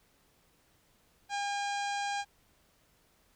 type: harmonic tone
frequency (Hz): 808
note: G#5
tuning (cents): -48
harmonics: 1 / 2 / 3 / 4 / 5 / 6 / 7 / 8 / 9 / 10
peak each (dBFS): -33 / -39 / -43 / -45 / -47 / -49 / -50 / -51 / -52 / -53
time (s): 1.29-2.25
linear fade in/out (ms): 50
effects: pink hiss -68 dBFS RMS until 3.35 s